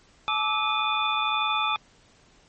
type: tone cluster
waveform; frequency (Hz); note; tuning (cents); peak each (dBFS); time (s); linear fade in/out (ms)
sine; 857 / 1174 / 1296 / 2466 / 3512; A5 / D6 / E6 / D#7 / A7; -46 / -1 / -30 / -16 / -4; -29; 0.28-1.76; 0
effects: pink hiss -58 dBFS RMS until 2.48 s + MP3 32 kbps